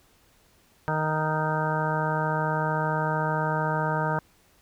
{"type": "harmonic tone", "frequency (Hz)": 155.56, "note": "D#3", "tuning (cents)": 0, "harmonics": [1, 2, 3, 4, 5, 6, 8, 9, 10], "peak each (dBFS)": [-28, -38, -34, -32, -36, -29, -34, -38, -33], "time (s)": [0.88, 4.19], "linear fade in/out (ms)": 0, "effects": ["pink hiss -61 dBFS RMS until 4.61 s"]}